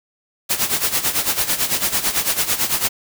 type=noise with tremolo; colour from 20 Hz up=white; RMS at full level=-17 dBFS; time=0.49-2.89 s; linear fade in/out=20 ms; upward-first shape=sine; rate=9 Hz; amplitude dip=75%; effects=none